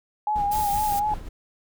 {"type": "tone with vibrato", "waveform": "sine", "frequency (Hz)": 830.6, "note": "G#5", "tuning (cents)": 0, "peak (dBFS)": -21, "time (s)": [0.27, 1.14], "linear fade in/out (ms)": 2, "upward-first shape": "sine", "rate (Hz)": 4, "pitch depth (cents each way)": 47}
{"type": "noise with tremolo", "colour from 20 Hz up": "brown", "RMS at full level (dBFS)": -33, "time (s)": [0.35, 1.29], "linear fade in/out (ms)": 10, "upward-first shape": "sine", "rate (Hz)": 5.4, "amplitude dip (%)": 55}
{"type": "noise", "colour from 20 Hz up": "blue", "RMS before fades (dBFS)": -33, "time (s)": [0.51, 1], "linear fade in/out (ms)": 10}
{"effects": []}